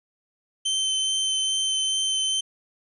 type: tone with vibrato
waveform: sawtooth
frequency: 3091 Hz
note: G7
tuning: 25 cents flat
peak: -19 dBFS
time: 0.65-2.41 s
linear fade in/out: 10 ms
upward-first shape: sine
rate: 2.4 Hz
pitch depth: 9 cents each way
effects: resampled to 24000 Hz